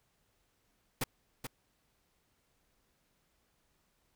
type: noise with echo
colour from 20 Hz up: pink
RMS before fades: -33 dBFS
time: 1.01-1.04 s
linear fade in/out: 5 ms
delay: 430 ms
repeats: 1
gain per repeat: -8 dB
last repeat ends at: 1.47 s
effects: pink hiss -75 dBFS RMS until 4.15 s